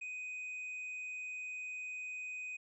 triangle tone, 2500 Hz, D#7, 8 cents sharp, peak -39 dBFS, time 0.01-2.57 s, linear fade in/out 10 ms, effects resampled to 22050 Hz

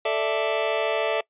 sawtooth chord, A suspended fourth, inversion none, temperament just, 440 / 586.7 / 660 Hz, A4 / D5 / E5, 0 / -2 / +2 cents, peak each -22 / -23 / -21 dBFS, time 0.05-1.21 s, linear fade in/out 5 ms, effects noise-tail reverb RT60 0.1 s tail -23 dB re dry + resampled to 8000 Hz

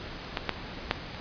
clicks, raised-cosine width 0.3 ms, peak -11 / -9 / -7 / -25 dBFS, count 4, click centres 0.372 / 0.493 / 0.911 / 1.146 s, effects pink hiss -40 dBFS RMS until 1.2 s + resampled to 11025 Hz

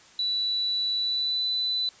sine tone with pitch glide, 3951 to 3992 Hz, B7 to B7, 0 to +18 cents, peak -24 dBFS, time 0.19-1.89 s, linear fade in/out 2 ms, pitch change +18 cents, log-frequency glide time 0.97-1.44 s, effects white hiss -53 dBFS RMS until 2 s + resampled to 16000 Hz

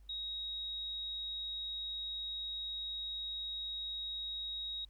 sine tone, 3788 Hz, A#7, 27 cents sharp, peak -38 dBFS, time 0.09-4.85 s, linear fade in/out 5 ms, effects added 50 Hz sine -55 dBFS peak until 4.89 s + pink hiss -75 dBFS RMS until 4.89 s

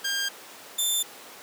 15% pulse tone pair in turn, 1603 / 3550 Hz, G6 / A7, +38 / +15 cents, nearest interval octave + major second, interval 1377 cents, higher second, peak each -19 / -16 dBFS, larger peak second, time 0.04-0.29 / 0.78-1.03 s, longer neither, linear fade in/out 10 ms, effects pink hiss -44 dBFS RMS until 1.42 s + high-pass 400 Hz 12 dB/octave

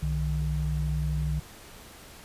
sine tone pair together, 63.85 / 152 Hz, C2 / D#3, -42 / -40 cents, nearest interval octave + minor third, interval 1502 cents, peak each -28 dBFS, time 0.02-1.4 s, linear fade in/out 10 ms, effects pink hiss -48 dBFS RMS until 2.24 s + resampled to 32000 Hz

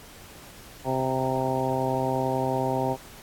harmonic tone with a mistuned harmonic, 130.81 Hz, C3, in tune, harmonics 1 / 2 / 3 / 4 / 5 / 6 / 7, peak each -31 / -31 / -31 / -31 / -31 / -31 / -31 dBFS, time 0.84-2.97 s, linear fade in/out 50 ms, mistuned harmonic 7, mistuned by +16 cents, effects pink hiss -47 dBFS RMS until 3.22 s + AAC 64 kbps

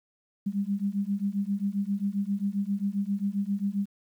sine beating tone pair, 196.3 / 203.8 Hz, G3 / G#3, +3 / -32 cents, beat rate 7.5 Hz, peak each -29 dBFS, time 0.46-3.86 s, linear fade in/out 10 ms, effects 10-bit

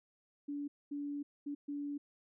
sine tone bursts at uneven times, 287.8 Hz, D4, 35 cents flat, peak -37 dBFS, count 4, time 0.48-0.68 / 0.91-1.23 / 1.46-1.55 / 1.68-1.98 s, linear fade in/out 10 ms, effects none

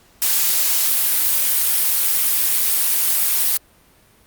blue noise, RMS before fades -17 dBFS, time 0.22-3.57 s, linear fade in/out 0 ms, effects pink hiss -53 dBFS RMS until 4.26 s + Opus 48 kbps

